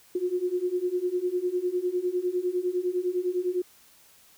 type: beating tone pair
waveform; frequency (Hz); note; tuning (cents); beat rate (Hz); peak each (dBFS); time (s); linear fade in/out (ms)
sine; 354.7 / 364.6; F4 / F#4; +27 / -25; 9.9; -29 / -27; 0.15-3.62; 5
effects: white hiss -57 dBFS RMS until 4.37 s